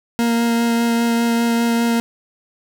40% pulse tone with vibrato, 233.1 Hz, A#3, in tune, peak -14 dBFS, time 0.19-2 s, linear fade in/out 0 ms, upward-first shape sine, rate 5 Hz, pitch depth 10 cents each way, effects none

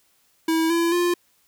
square tone with pitch steps, 324.2 / 337 / 350.3 Hz, E4 / E4 / F4, -29 / +38 / +5 cents, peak -19 dBFS, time 0.48-1.14 s, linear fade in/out 5 ms, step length 220 ms, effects white hiss -63 dBFS RMS until 1.47 s

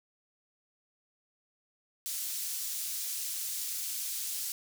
pink high-pass noise, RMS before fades -36 dBFS, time 2.06-4.52 s, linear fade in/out 0 ms, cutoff 6100 Hz, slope 12 dB/octave, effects none

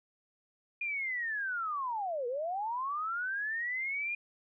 sine linear two-way sweep, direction down then up, 2443 to 466.2 to 2443 Hz, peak -32 dBFS, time 0.81-4.15 s, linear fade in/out 5 ms, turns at 2.27 s, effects none

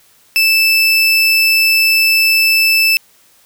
30% pulse tone, 2637 Hz, E7, in tune, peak -6 dBFS, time 0.36-2.97 s, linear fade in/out 0 ms, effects white hiss -50 dBFS RMS until 3.45 s

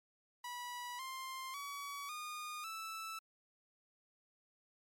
sawtooth tone with pitch steps, 976 / 1052.1 / 1134.2 / 1222.6 / 1317.9 Hz, B5 / C6 / C#6 / D#6 / E6, -21 / +9 / +39 / -31 / -1 cents, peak -39 dBFS, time 0.44-3.19 s, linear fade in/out 5 ms, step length 550 ms, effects MP3 64 kbps

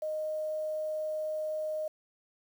sine tone with quantisation, 619 Hz, D#5, 9 cents flat, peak -31 dBFS, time 0.02-1.88 s, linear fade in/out 5 ms, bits 9, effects none

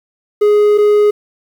triangle tone pair in turn, 416.9 / 416.9 Hz, G#4 / G#4, +7 / +7 cents, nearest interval unison, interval 0 cents, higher neither, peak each -5 dBFS, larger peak neither, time 0.41-0.78 / 0.78-1.11 s, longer first, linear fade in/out 10 ms, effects 7-bit

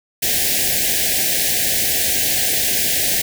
white band-stop noise, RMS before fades -18 dBFS, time 0.22-3.22 s, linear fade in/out 10 ms, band 790 to 1600 Hz, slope 96 dB/octave, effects none

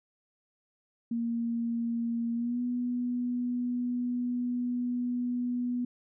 sine tone with pitch glide, 233.1 to 245.1 Hz, A#3 to B3, 0 to -13 cents, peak -28 dBFS, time 1.11-5.85 s, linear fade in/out 5 ms, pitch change +87 cents, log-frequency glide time 2.34-2.61 s, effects none

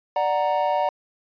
triangle chord, D augmented, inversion none, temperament equal with one note detuned, 590.4 / 740 / 932.3 Hz, D5 / F#5 / A#5, +9 / 0 / 0 cents, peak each -22 dBFS, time 0.16-0.89 s, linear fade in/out 2 ms, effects resampled to 11025 Hz

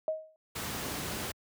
sine tone with exponential decay, 630 Hz, D#5, 21 cents sharp, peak -25 dBFS, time 0.08-0.36 s, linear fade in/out 1 ms, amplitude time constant 60 ms
pink noise, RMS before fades -36 dBFS, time 0.55-1.32 s, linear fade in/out 10 ms
effects high-pass 80 Hz 12 dB/octave

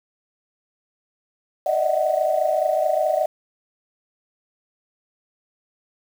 sine tone cluster, 594 / 623 / 648 / 746 Hz, D5 / D#5 / E5 / F#5, +20 / +2 / -30 / +14 cents, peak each -23 dBFS, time 1.66-3.26 s, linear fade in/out 5 ms, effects tanh soft clip ceiling -7 dBFS + 7-bit

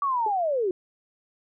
sine linear sweep, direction down, 1156 to 349.2 Hz, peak -22 dBFS, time 0.02-0.71 s, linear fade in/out 2 ms
sine tone with exponential decay, 420 Hz, G#4, 19 cents sharp, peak -27 dBFS, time 0.26-0.34 s, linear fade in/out 5 ms, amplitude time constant 17 ms
effects none

